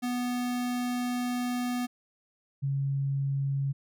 square / sine tone pair in turn, 246.1 / 138.12 Hz, B3 / C#3, -6 / -6 cents, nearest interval minor seventh, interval 1000 cents, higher first, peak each -29 / -26 dBFS, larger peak second, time 0.02-1.87 / 2.62-3.73 s, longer first, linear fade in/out 20 ms, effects none

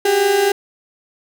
35% pulse tone pair together, 378.9 / 402.4 Hz, F#4 / G4, +41 / +45 cents, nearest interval minor second, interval 104 cents, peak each -19 / -12 dBFS, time 0.05-0.52 s, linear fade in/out 5 ms, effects none

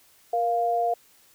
sine tone pair together, 471.4 / 698.5 Hz, A#4 / F5, +19 / 0 cents, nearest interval perfect fifth, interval 681 cents, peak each -28 / -22 dBFS, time 0.33-0.94 s, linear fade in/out 5 ms, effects white hiss -58 dBFS RMS until 1.34 s

